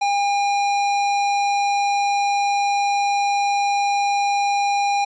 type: tone with hard clipping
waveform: sine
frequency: 807 Hz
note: G#5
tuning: 50 cents flat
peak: -19 dBFS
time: 0.01-5.05 s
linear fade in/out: 10 ms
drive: 17 dB
effects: resampled to 16000 Hz